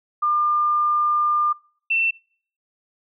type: tone pair in turn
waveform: sine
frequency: 1200 / 2687 Hz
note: D6 / E7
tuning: +37 / +33 cents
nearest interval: octave + major second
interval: 1396 cents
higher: second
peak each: -17 dBFS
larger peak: neither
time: 0.22-1.53 / 1.9-2.11 s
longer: first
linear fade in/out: 10 ms
effects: noise-tail reverb RT60 0.5 s tail -25 dB re dry